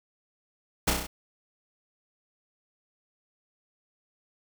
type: noise with echo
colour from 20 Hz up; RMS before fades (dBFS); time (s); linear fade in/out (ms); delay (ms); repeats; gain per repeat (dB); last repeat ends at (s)
pink; -23; 0.87-0.91; 10; 32; 5; -3; 1.07
effects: none